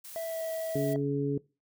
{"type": "noise", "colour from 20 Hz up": "blue", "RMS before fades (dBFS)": -45, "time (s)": [0.04, 0.94], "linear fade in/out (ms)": 10}
{"type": "tone with pitch glide", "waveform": "triangle", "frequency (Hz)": [658, 649.3], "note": ["E5", "E5"], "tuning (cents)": [-3, -26], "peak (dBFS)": -30, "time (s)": [0.16, 0.96], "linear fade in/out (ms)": 0, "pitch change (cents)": -23, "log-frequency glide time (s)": [0.26, 0.42]}
{"type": "harmonic tone", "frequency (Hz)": 141.2, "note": "C#3", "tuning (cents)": 32, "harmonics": [1, 2, 3], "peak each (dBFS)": [-31, -31, -31], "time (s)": [0.75, 1.38], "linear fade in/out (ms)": 5}
{"effects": ["noise-tail reverb RT60 0.3 s tail -22 dB re dry"]}